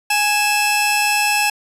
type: tone pair together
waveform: sawtooth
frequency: 830.6 / 2635 Hz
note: G#5 / E7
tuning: 0 / -1 cents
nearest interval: octave + minor sixth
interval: 1999 cents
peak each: -14 dBFS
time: 0.1-1.5 s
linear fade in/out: 5 ms
effects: resampled to 32000 Hz